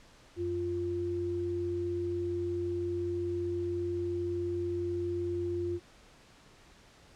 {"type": "tone pair together", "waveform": "sine", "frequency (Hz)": [92.23, 348.2], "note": ["F#2", "F4"], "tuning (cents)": [-5, -5], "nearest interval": "octave + major seventh", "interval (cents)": 2300, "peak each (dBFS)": [-38, -31], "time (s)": [0.36, 5.8], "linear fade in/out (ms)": 50, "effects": ["pink hiss -58 dBFS RMS until 7.15 s", "low-pass 7000 Hz 12 dB/octave"]}